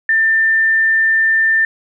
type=tone; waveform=sine; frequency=1790 Hz; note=A6; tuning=29 cents sharp; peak=-10 dBFS; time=0.09-1.65 s; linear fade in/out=2 ms; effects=none